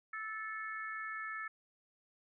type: harmonic tone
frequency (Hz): 437.4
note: A4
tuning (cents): -10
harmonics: 3 / 4 / 5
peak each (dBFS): -43 / -42 / -48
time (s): 0.13-1.48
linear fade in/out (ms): 5
effects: none